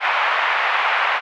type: band-pass noise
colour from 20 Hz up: pink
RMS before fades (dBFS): -19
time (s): 0-1.21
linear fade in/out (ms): 50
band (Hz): 790 to 2600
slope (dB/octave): 24
effects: none